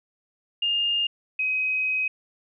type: tone pair in turn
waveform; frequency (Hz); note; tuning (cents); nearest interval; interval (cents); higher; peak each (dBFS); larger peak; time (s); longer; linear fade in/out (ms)
sine; 2822 / 2527; F7 / D#7; +17 / +26; major second; 191; first; -21 / -22; first; 0.62-1.07 / 1.39-2.08; second; 5
effects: none